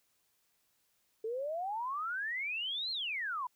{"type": "exponential two-way sweep", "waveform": "sine", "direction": "up then down", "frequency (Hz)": [430, 4281, 954], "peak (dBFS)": -34, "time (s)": [1.24, 3.47], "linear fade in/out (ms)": 5, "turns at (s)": 2.91, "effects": ["white hiss -75 dBFS RMS until 3.55 s"]}